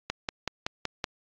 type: click train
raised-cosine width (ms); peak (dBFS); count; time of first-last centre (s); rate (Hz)
0.2; -11; 6; 0.1-1.042; 5.31
effects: low-pass 6000 Hz 12 dB/octave + AAC 48 kbps